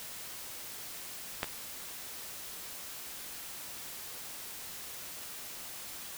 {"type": "clicks", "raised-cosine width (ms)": 0.3, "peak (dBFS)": [-14, -23], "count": 2, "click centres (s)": [1.431, 1.443], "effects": ["white hiss -44 dBFS RMS until 6.17 s"]}